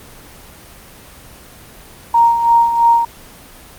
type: tone with tremolo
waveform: sine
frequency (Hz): 932.3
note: A#5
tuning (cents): 0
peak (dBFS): -6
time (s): 2.14-3.05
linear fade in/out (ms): 5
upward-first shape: sine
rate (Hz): 3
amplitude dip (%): 60
effects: pink hiss -39 dBFS RMS until 3.78 s + Opus 24 kbps